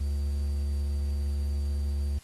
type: tone with quantisation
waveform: triangle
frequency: 71.2 Hz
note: C#2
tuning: 47 cents sharp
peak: -24 dBFS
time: 0-2.19 s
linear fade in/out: 10 ms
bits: 9
effects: white hiss -56 dBFS RMS until 2.23 s + AAC 32 kbps